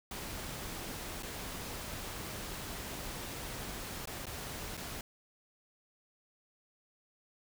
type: noise with dropouts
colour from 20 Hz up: pink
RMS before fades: -42 dBFS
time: 0.11-5.01 s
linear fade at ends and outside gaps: 2 ms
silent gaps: 1.225-1.231 / 4.056-4.073 / 4.256-4.267 / 4.77-4.775 s
effects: none